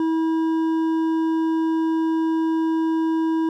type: tone with hard clipping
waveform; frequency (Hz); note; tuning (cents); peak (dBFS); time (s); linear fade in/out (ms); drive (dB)
sine; 323.1; E4; -35; -20; 0-3.49; 2; 7
effects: none